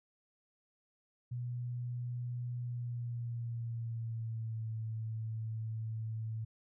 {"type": "tone with pitch glide", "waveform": "sine", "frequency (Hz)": [121.9, 111.14], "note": ["B2", "A2"], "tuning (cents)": [-22, 18], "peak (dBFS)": -36, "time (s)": [1.31, 6.45], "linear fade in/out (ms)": 10, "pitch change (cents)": -160, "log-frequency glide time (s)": [2.59, 4.68], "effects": []}